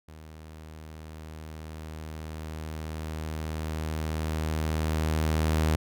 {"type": "tone with level ramp", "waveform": "sawtooth", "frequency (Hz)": 78.4, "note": "D#2", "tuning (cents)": 14, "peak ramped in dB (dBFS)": [-41, -18], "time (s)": [0.08, 5.76], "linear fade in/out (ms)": 5, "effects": []}